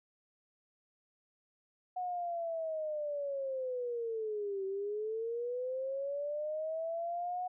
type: linear two-way sweep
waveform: sine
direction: down then up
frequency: 734 to 382.5 to 734 Hz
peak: -34 dBFS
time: 1.96-7.48 s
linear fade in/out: 10 ms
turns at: 4.65 s
effects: none